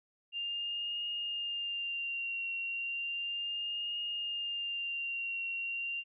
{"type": "tone with vibrato", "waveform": "sine", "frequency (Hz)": 2794, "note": "F7", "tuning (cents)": 0, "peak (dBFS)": -34, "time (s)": [0.32, 6.04], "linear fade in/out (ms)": 50, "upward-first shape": "triangle", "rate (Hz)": 0.34, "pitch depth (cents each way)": 34, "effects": []}